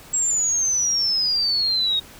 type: exponential sweep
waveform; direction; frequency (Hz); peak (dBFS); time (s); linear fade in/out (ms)
sine; down; 7670 to 3729; -18; 0.13-2; 10
effects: pink hiss -44 dBFS RMS until 2.19 s